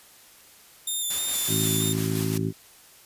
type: tone with vibrato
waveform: 5% pulse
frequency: 3589 Hz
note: A7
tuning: 34 cents sharp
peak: -19 dBFS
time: 0.87-1.93 s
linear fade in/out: 5 ms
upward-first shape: square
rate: 3.2 Hz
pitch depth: 23 cents each way
type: noise with tremolo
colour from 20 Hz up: white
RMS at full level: -33 dBFS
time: 1.1-2.38 s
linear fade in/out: 5 ms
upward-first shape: square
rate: 5.7 Hz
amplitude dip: 30%
type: noise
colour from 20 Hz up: blue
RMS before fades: -29 dBFS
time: 1.3-1.82 s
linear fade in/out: 50 ms
type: harmonic tone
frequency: 54.1 Hz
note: A1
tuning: 29 cents flat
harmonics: 2 / 3 / 4 / 5 / 6 / 7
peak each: -29 / -28 / -34 / -31 / -37 / -32 dBFS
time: 1.47-2.53 s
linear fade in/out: 50 ms
effects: white hiss -52 dBFS RMS until 3.05 s + resampled to 32000 Hz